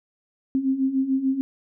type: beating tone pair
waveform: sine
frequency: 261.6 / 268.4 Hz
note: C4 / C4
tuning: 0 / +44 cents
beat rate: 6.8 Hz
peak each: -26 / -21 dBFS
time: 0.55-1.41 s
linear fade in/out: 0 ms
effects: none